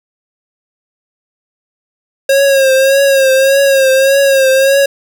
square tone with vibrato, 541 Hz, C#5, 42 cents flat, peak -7 dBFS, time 2.29-4.86 s, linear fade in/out 5 ms, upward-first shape triangle, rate 1.7 Hz, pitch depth 54 cents each way, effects none

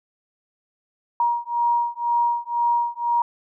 sine beating tone pair, 947 / 949 Hz, A#5 / A#5, +27 / +31 cents, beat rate 2 Hz, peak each -22 dBFS, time 1.2-3.22 s, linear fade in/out 2 ms, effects none

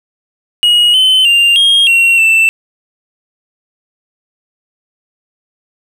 triangle tone with pitch steps, 2893 / 3054 / 2791 / 3247 / 2736 / 2666 Hz, F#7 / G7 / F7 / G#7 / F7 / E7, -40 / -46 / -2 / -40 / -36 / +19 cents, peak -4 dBFS, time 0.63-2.49 s, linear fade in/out 0 ms, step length 310 ms, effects none

